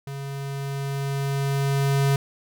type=tone with level ramp; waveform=square; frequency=138.59 Hz; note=C#3; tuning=in tune; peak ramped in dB=-32 to -18 dBFS; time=0.07-2.16 s; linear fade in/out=2 ms; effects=none